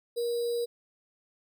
sine tone with sample-and-hold, 473.9 Hz, A#4, 28 cents sharp, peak -27 dBFS, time 0.16-0.66 s, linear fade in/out 20 ms, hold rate 4410 Hz, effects none

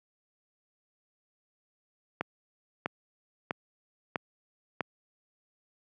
click train, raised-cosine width 0.5 ms, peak -14 dBFS, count 5, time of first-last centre 2.21-4.807 s, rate 1.54 Hz, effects high-pass 150 Hz 12 dB/octave

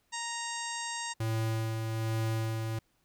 harmonic tone, 932.3 Hz, A#5, in tune, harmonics 1 / 2 / 3 / 4 / 5 / 6 / 7 / 8 / 9, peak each -39 / -41 / -45 / -45 / -46 / -46 / -45 / -43 / -46 dBFS, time 0.12-1.14 s, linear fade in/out 20 ms
square tone with tremolo, 111.8 Hz, A2, 28 cents sharp, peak -29 dBFS, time 1.2-2.79 s, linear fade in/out 5 ms, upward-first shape sine, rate 1.2 Hz, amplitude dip 35%
effects pink hiss -73 dBFS RMS until 3.04 s

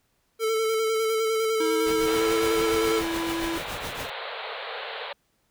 square tone with vibrato, 443.6 Hz, A4, 14 cents sharp, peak -23 dBFS, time 0.39-3.03 s, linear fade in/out 50 ms, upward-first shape square, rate 9.9 Hz, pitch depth 20 cents each way
square tone with pitch glide, 321.1 to 332.4 Hz, E4 to E4, -45 to +15 cents, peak -28 dBFS, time 1.6-3.58 s, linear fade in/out 5 ms, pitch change +60 cents, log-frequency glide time 2.1-2.27 s
pink noise with tremolo, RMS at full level -34 dBFS, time 1.86-4.1 s, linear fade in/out 5 ms, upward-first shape triangle, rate 7.1 Hz, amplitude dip 85%
pink band-pass noise, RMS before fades -35 dBFS, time 2.07-5.13 s, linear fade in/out 5 ms, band 430 to 4200 Hz, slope 96 dB/octave
effects pink hiss -70 dBFS RMS until 5.5 s

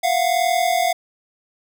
square tone pair together, 683.7 / 725 Hz, F5 / F#5, -37 / -35 cents, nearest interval minor second, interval 102 cents, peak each -20 dBFS, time 0.03-0.93 s, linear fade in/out 10 ms, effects none

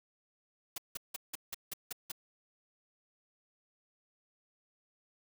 white noise bursts, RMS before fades -39 dBFS, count 8, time 0.76-2.118 s, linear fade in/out 5 ms, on 21 ms, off 170 ms, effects none

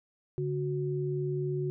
sine tone pair together, 143.1 / 367.1 Hz, D3 / F#4, -45 / -14 cents, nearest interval octave + major third, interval 1631 cents, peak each -31 / -32 dBFS, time 0.38-1.7 s, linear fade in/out 0 ms, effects none

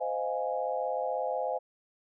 sine chord, F minor seventh, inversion second, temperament equal with one note detuned, 516.3 / 622.3 / 698.5 / 830.6 Hz, C5 / Eb5 / F5 / Ab5, -23 / 0 / 0 / 0 cents, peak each -33 / -35 / -35 / -35 dBFS, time 0-1.59 s, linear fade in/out 20 ms, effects none

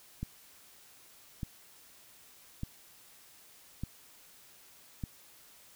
click train, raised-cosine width 5 ms, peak -23 dBFS, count 5, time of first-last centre 0.23-5.038 s, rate 0.832 Hz, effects white hiss -58 dBFS RMS until 5.75 s

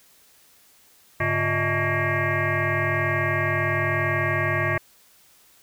sine tone with frequency modulation, 885 Hz, A5, 10 cents sharp, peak -20 dBFS, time 1.2-4.78 s, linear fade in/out 5 ms, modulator 247 Hz, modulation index 5.2, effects white hiss -56 dBFS RMS until 5.62 s

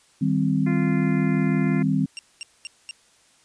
sine chord, C minor, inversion first, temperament equal, 155.56 / 196 / 261.6 Hz, Eb3 / G3 / C4, 0 / 0 / 0 cents, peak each -23 dBFS, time 0.21-2.06 s, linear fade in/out 10 ms
harmonic tone, 346.8 Hz, F4, 12 cents flat, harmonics 1 / 2 / 3 / 4 / 5 / 6 / 7, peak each -30 / -39 / -41 / -41 / -40 / -36 / -43 dBFS, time 0.66-1.83 s, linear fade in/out 10 ms
20% pulse tone bursts, 2772 Hz, F7, 14 cents flat, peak -27 dBFS, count 4, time 2.17-2.91 s, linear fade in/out 0 ms, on 20 ms, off 220 ms
effects white hiss -58 dBFS RMS until 3.44 s + resampled to 22050 Hz

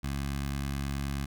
15% pulse tone with notch filter, 69.4 Hz, C#2, 3 cents sharp, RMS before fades -33 dBFS, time 0.03-1.26 s, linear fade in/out 10 ms, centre 510 Hz, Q 0.71, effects none

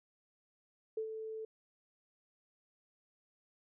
sine tone with ADSR envelope, 440 Hz, A4, in tune, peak -33 dBFS, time 0.97-1.45 s, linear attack 5 ms, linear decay 90 ms, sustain -7 dB, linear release 4 ms, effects none

